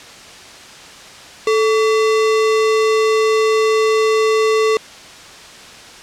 sine tone with sample-and-hold, 437.7 Hz, A4, 9 cents flat, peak -11 dBFS, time 1.47-4.77 s, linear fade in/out 2 ms, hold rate 1575 Hz, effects white hiss -37 dBFS RMS until 6.02 s + low-pass 6000 Hz 12 dB/octave

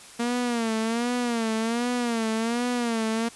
sawtooth tone with vibrato, 233.1 Hz, A#3, in tune, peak -20 dBFS, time 0.19-3.29 s, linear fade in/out 10 ms, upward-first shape sine, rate 1.3 Hz, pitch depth 94 cents each way, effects white hiss -46 dBFS RMS until 3.35 s + resampled to 24000 Hz

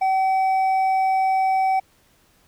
sine tone with hard clipping, 763 Hz, G5, 47 cents flat, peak -18 dBFS, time 0.01-1.8 s, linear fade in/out 10 ms, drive 4 dB, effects pink hiss -59 dBFS RMS until 2.47 s

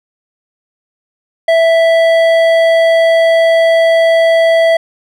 sine tone with hard clipping, 659.3 Hz, E5, in tune, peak -8 dBFS, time 1.48-4.77 s, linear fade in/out 5 ms, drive 10 dB, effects none

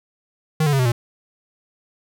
square tone with pitch steps, 156.4 / 145.93 / 136.15 / 127.04 / 118.53 Hz, D#3 / D3 / C#3 / B2 / A#2, +9 / -11 / -31 / +49 / +29 cents, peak -16 dBFS, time 0.6-0.92 s, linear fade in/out 5 ms, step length 64 ms, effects none

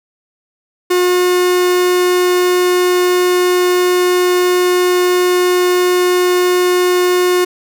45% pulse tone, 360.3 Hz, F#4, 46 cents flat, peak -10 dBFS, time 0.9-7.45 s, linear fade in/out 10 ms, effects none

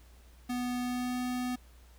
square tone with pitch glide, 246.9 to 249.2 Hz, B3 to B3, 0 to +16 cents, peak -32 dBFS, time 0.49-1.56 s, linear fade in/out 10 ms, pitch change +16 cents, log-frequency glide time 0.81-1.2 s, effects added 60 Hz sine -54 dBFS peak until 1.98 s + pink hiss -63 dBFS RMS until 1.98 s

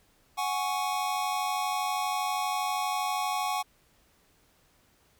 square chord, F# suspended second, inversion none, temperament just, 740 / 832.5 / 1110 Hz, F#5 / G#5 / C#6, 0 / +4 / +2 cents, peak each -33 dBFS, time 0.37-3.63 s, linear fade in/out 20 ms, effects pink hiss -65 dBFS RMS until 5.19 s

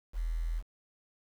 sine tone with quantisation, 41.2 Hz, E1, in tune, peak -30 dBFS, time 0.13-0.63 s, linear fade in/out 50 ms, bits 9, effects none

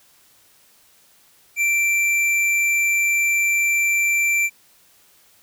sine tone with hard clipping, 2349 Hz, D7, in tune, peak -18 dBFS, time 1.56-4.5 s, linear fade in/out 50 ms, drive 10 dB, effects white hiss -55 dBFS RMS until 5.42 s

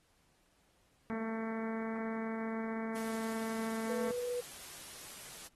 harmonic tone, 223.7 Hz, A3, 29 cents sharp, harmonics 1 / 2 / 3 / 4 / 5 / 6 / 7 / 8 / 9 / 10, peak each -37 / -43 / -47 / -49 / -51 / -53 / -54 / -55 / -56 / -57 dBFS, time 1.1-4.11 s, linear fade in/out 0 ms
white noise, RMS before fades -49 dBFS, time 2.95-5.48 s, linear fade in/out 10 ms
sine tone, 489.2 Hz, B4, 16 cents flat, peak -34 dBFS, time 3.89-4.41 s, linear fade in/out 10 ms
effects pink hiss -72 dBFS RMS until 5.55 s + AAC 32 kbps

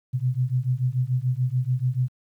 sine beating tone pair, 123.47 / 130.37 Hz, B2 / C3, 0 / -6 cents, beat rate 6.9 Hz, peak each -24 dBFS, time 0.13-2.09 s, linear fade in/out 20 ms, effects 10-bit

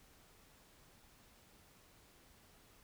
silence, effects pink hiss -65 dBFS RMS until 2.83 s

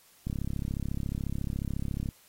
click train, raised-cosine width 5 ms, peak -20 dBFS, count 63, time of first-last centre 0.27-2.088 s, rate 34.1 Hz, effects white hiss -60 dBFS RMS until 2.28 s + AAC 48 kbps

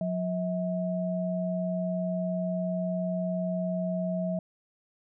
sine tone pair together, 180 / 642.9 Hz, F#3 / E5, -47 / -43 cents, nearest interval octave + minor seventh, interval 2204 cents, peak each -29 / -31 dBFS, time 0.01-4.39 s, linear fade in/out 2 ms, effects none

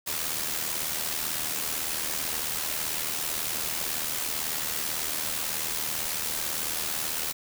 white noise with amplitude modulation, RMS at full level -28 dBFS, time 0.06-7.33 s, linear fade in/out 20 ms, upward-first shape sine, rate 78.1 Hz, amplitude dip 55%, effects none

